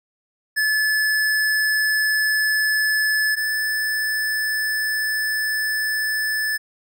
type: tone pair in turn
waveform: square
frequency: 1727 / 1741 Hz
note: A6 / A6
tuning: -33 / -19 cents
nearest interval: unison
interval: 14 cents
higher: second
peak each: -18 / -21 dBFS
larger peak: first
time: 0.56-3.36 / 3.36-6.58 s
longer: second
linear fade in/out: 20 ms
effects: none